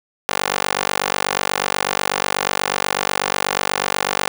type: tone with high-pass filter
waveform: 15% pulse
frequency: 48.18 Hz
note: G1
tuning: 29 cents flat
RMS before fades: -21 dBFS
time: 0.29-4.28 s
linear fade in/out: 0 ms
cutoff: 720 Hz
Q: 0.81
effects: none